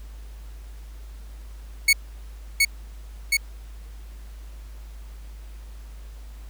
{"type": "tone with echo", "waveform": "sawtooth", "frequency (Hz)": 2217, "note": "C#7", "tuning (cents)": 0, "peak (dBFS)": -10, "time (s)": [1.88, 1.93], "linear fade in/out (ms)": 5, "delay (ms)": 720, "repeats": 2, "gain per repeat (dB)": -2, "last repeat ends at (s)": 3.37, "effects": ["added 52 Hz sine -37 dBFS peak until 6.49 s", "pink hiss -54 dBFS RMS until 6.49 s"]}